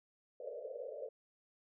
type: band-pass noise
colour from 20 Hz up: white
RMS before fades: -45 dBFS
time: 0.4-1.09 s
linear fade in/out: 5 ms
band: 440 to 610 Hz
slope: 96 dB/octave
effects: none